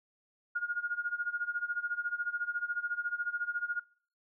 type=tone with tremolo; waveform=sine; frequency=1428 Hz; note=F6; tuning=38 cents sharp; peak=-28 dBFS; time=0.55-3.8 s; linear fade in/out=10 ms; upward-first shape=sine; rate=14 Hz; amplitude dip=80%; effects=noise-tail reverb RT60 0.5 s tail -24 dB re dry